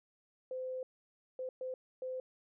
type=tone bursts at uneven times; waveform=sine; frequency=514 Hz; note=C5; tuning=31 cents flat; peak=-37 dBFS; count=4; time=0.51-0.83 / 1.39-1.49 / 1.61-1.74 / 2.02-2.2 s; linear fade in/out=2 ms; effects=none